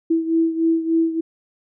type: beating tone pair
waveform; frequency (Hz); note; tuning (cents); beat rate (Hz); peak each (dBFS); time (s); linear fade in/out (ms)
sine; 326.9 / 330.3; E4 / E4; -14 / +4; 3.4; -17 / -22; 0.1-1.21; 10
effects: none